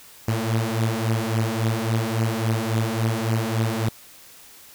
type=beating tone pair; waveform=sawtooth; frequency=110.6 / 114.2 Hz; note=A2 / A#2; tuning=+9 / -35 cents; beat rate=3.6 Hz; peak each=-20 dBFS; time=0.28-3.89 s; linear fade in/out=5 ms; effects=white hiss -47 dBFS RMS until 4.74 s